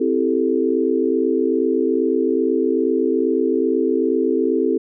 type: chord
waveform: sine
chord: A minor seventh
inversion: first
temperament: equal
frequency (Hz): 261.6 / 329.6 / 392 / 440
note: C4 / E4 / G4 / A4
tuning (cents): 0 / 0 / 0 / 0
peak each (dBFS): -21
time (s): 0-4.78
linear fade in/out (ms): 10
effects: none